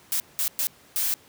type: noise bursts at uneven times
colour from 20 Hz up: blue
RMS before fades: -25 dBFS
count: 4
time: 0.12-0.2 / 0.39-0.48 / 0.59-0.67 / 0.96-1.14 s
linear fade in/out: 0 ms
effects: pink hiss -54 dBFS RMS until 1.28 s + high-pass 100 Hz 12 dB/octave